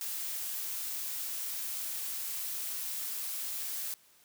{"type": "noise", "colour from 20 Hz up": "blue", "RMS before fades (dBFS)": -37, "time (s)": [0.01, 3.94], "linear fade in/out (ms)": 0, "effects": ["white hiss -63 dBFS RMS until 4.24 s", "high-pass 80 Hz 12 dB/octave"]}